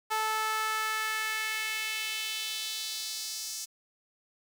sawtooth tone with high-pass filter sweep, 436.3 Hz, A4, 15 cents flat, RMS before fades -33 dBFS, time 0.1-3.66 s, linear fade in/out 20 ms, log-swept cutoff 960 to 5900 Hz, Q 2.1, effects 9-bit

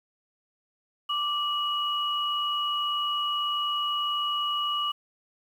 sine tone pair together, 1174.7 / 2913 Hz, D6 / F#7, 0 / -28 cents, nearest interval octave + major third, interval 1572 cents, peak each -28 dBFS, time 1.09-4.92 s, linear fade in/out 10 ms, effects 9-bit

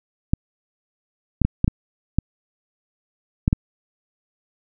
clicks, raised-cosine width 5 ms, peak -4 dBFS, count 8, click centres 0.335 / 1.417 / 1.45 / 1.644 / 1.679 / 2.186 / 3.479 / 3.529 s, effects none

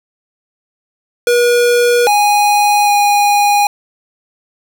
square tone with pitch steps, 481.7 / 826 / 820 Hz, B4 / G#5 / G#5, -43 / -10 / -22 cents, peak -9 dBFS, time 1.27-3.67 s, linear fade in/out 2 ms, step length 800 ms, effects none

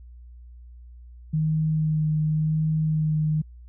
sine tone with vibrato, 155.56 Hz, D#3, in tune, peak -20 dBFS, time 1.33-3.42 s, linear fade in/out 10 ms, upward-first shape sine, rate 0.91 Hz, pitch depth 15 cents each way, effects added 60 Hz sine -42 dBFS peak until 3.68 s

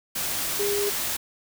sine tone in noise, 407.2 Hz, G#4, 34 cents flat, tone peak -24 dBFS, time 0.59-0.9 s, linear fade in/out 10 ms, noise white, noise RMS -28 dBFS, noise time 0.15-1.17 s, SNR +1 dB, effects none

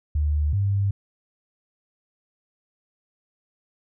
sine tone pair in turn, 74.5 / 99.45 Hz, D2 / G2, +25 / +25 cents, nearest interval perfect fourth, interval 500 cents, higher second, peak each -19 dBFS, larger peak neither, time 0.15-0.53 / 0.53-0.91 s, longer neither, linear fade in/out 5 ms, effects none

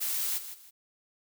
blue noise with echo, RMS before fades -31 dBFS, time 0-0.39 s, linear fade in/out 20 ms, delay 160 ms, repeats 2, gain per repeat -11 dB, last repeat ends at 0.71 s, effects none

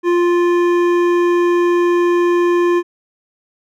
sine tone with hard clipping, 349.2 Hz, F4, in tune, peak -13 dBFS, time 0.03-2.83 s, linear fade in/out 50 ms, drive 12 dB, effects none

